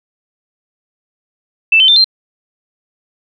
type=tone with pitch steps; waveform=sine; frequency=2649 / 3078 / 3577 / 4157 Hz; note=E7 / G7 / A7 / C8; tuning=+8 / -32 / +28 / -12 cents; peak=-5 dBFS; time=1.72-2.044 s; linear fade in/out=5 ms; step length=81 ms; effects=none

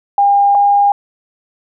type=tone pair in turn; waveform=sine; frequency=805 / 809.3 Hz; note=G5 / G#5; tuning=+46 / -45 cents; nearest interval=unison; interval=9 cents; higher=second; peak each=-7 dBFS; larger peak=neither; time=0.18-0.55 / 0.55-0.92 s; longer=neither; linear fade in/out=2 ms; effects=none

